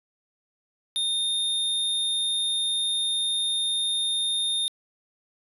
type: tone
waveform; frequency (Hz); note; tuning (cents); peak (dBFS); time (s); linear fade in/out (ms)
square; 3651; A#7; -37; -24; 0.96-4.68; 0
effects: resampled to 32000 Hz + 10-bit